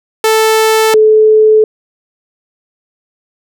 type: tone pair in turn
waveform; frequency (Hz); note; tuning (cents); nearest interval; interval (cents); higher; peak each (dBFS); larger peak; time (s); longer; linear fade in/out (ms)
sawtooth / sine; 440 / 432.9; A4 / A4; 0 / -28; unison; 28; first; -3; neither; 0.24-0.94 / 0.94-1.64; neither; 2
effects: none